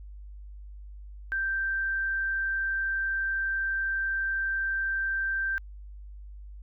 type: tone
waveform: sine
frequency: 1568 Hz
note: G6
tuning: in tune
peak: -26 dBFS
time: 1.32-5.58 s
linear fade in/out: 0 ms
effects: added 50 Hz sine -41 dBFS peak until 6.62 s